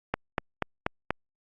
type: click train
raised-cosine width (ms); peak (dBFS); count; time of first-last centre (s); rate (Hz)
0.5; -10; 5; 0.14-1.106; 4.14
effects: Opus 48 kbps